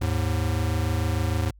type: tone pair together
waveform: square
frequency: 79.6 / 106.25 Hz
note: D#2 / G#2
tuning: +40 / +40 cents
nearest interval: perfect fourth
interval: 500 cents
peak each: -26 dBFS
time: 0.01-1.51 s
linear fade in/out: 10 ms
effects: added 50 Hz sine -48 dBFS peak until 1.59 s